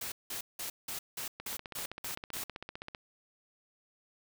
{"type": "noise bursts", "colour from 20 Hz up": "white", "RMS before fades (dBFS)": -39, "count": 9, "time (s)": [0.01, 2.44], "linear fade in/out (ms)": 5, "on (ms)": 110, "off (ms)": 180}
{"type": "click train", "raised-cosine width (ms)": 0.3, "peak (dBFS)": -25, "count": 25, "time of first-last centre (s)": [1.4, 2.948], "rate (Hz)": 15.5}
{"effects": []}